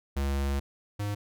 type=tone pair in turn; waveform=square; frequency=69.3 / 102.76 Hz; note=C#2 / G#2; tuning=0 / -18 cents; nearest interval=perfect fifth; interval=682 cents; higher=second; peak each=-27 / -30 dBFS; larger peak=first; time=0.16-0.6 / 0.99-1.15 s; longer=first; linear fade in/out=10 ms; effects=none